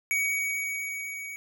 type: tone with level ramp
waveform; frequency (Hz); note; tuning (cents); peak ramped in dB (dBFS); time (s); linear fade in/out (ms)
square; 2254; C#7; +28; -24 to -37; 0.11-1.36; 0
effects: none